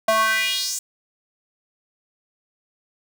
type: tone with high-pass filter sweep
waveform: square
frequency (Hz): 220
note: A3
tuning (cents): 0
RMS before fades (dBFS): -21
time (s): 0.08-0.79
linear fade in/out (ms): 5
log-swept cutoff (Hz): 710 to 7600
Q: 3.4
effects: none